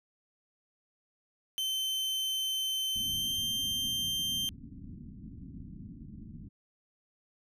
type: tone with pitch glide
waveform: 40% pulse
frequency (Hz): 3087 to 3150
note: G7 to G7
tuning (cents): -27 to +8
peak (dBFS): -29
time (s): 1.58-4.49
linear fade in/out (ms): 0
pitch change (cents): +35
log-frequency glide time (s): 2.99-3.39
type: low-pass noise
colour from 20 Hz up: white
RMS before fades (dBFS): -46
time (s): 2.95-6.49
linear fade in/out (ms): 10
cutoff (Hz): 270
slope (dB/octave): 48
effects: none